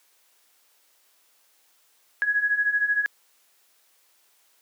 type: beating tone pair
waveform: sine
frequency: 1661.2 / 1674.2 Hz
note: G#6 / G#6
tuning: 0 / +13 cents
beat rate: 13 Hz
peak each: -26 / -22 dBFS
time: 2.22-3.06 s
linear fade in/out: 0 ms
effects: white hiss -63 dBFS RMS until 4.61 s + high-pass 400 Hz 12 dB/octave